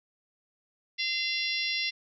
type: harmonic tone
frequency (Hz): 688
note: F5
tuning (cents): -26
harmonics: 3 / 4 / 5 / 6 / 7 / 8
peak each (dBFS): -33 / -34 / -35 / -36 / -36 / -37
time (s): 0.98-1.91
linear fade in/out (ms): 20
effects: none